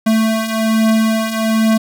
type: beating tone pair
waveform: square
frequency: 220.5 / 221.7 Hz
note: A3 / A3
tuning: +4 / +13 cents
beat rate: 1.2 Hz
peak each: -19 / -14 dBFS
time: 0.06-1.78 s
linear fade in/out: 10 ms
effects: none